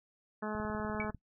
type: harmonic tone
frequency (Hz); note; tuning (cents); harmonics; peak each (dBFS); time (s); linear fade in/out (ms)
213.3; G#3; +46; 1 / 2 / 3 / 4 / 5 / 6 / 7 / 8; -38 / -41 / -43 / -44 / -45 / -46 / -46 / -47; 0.42-1.11; 10
type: click train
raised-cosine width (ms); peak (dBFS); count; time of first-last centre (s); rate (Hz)
5; -32; 13; 0.55-1.147; 20.1
type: tone with exponential decay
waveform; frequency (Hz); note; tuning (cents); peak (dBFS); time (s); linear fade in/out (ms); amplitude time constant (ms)
sine; 2277; C#7; +46; -31; 1-1.09; 2; 19
effects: noise-tail reverb RT60 0.1 s tail -20 dB re dry